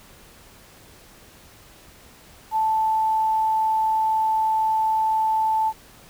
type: tone with quantisation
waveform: sine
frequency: 878 Hz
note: A5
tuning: 4 cents flat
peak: -18 dBFS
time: 2.51-5.73 s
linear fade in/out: 50 ms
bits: 8
effects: pink hiss -49 dBFS RMS until 6.09 s